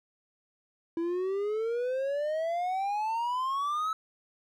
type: exponential sweep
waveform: triangle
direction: up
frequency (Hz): 329.6 to 1309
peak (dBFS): -26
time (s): 0.97-3.93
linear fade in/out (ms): 2
effects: none